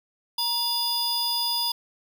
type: tone cluster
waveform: square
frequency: 943 / 3496 / 4920 Hz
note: A#5 / A7 / D#8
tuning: +20 / -12 / -20 cents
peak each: -32 / -30 / -26 dBFS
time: 0.38-1.72 s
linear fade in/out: 5 ms
effects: 10-bit